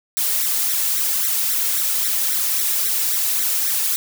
blue noise with flanger, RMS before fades -20 dBFS, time 0.17-3.96 s, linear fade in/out 0 ms, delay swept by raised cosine 0.51 to 2.31 ms, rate 3.7 Hz, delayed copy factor +0.8, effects none

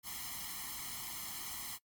white noise with comb filter, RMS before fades -43 dBFS, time 0.03-1.79 s, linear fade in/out 50 ms, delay 0.96 ms, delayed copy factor +1, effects noise-tail reverb RT60 0.1 s tail -23 dB re dry + MP3 96 kbps

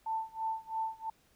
sine tone with tremolo, 889 Hz, A5, 18 cents sharp, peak -30 dBFS, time 0.06-1.1 s, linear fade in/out 5 ms, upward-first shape sine, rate 3 Hz, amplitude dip 95%, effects pink hiss -68 dBFS RMS until 1.35 s

